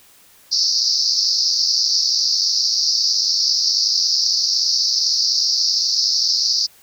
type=band-pass noise; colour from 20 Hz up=white; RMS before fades=-18 dBFS; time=0.51-6.67 s; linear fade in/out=20 ms; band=4400 to 5600 Hz; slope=96 dB/octave; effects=white hiss -50 dBFS RMS until 6.82 s